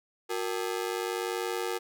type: ring-modulated tone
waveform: sawtooth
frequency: 415.3 Hz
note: G#4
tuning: in tune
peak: -23 dBFS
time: 0.29-1.79 s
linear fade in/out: 20 ms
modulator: 50.3 Hz
effects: none